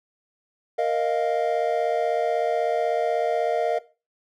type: chord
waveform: triangle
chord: Bb suspended fourth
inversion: none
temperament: equal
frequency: 466.2 / 622.3 / 698.5 Hz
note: Bb4 / Eb5 / F5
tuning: 0 / 0 / 0 cents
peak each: -23 dBFS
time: 0.78-3.79 s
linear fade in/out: 10 ms
effects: noise-tail reverb RT60 0.3 s tail -17 dB re dry